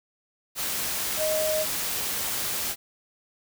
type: tone in noise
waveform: sine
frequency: 622.3 Hz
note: D#5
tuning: in tune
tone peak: -24 dBFS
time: 1.17-1.66 s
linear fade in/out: 50 ms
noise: white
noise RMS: -29 dBFS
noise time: 0.55-2.76 s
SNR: +2 dB
effects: none